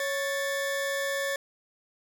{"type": "tone pair together", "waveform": "40% pulse", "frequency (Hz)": [554.4, 1760], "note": ["C#5", "A6"], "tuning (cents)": [0, 0], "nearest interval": "octave + minor sixth", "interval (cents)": 2000, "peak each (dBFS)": [-29, -31], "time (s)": [0, 1.36], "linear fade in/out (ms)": 2, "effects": []}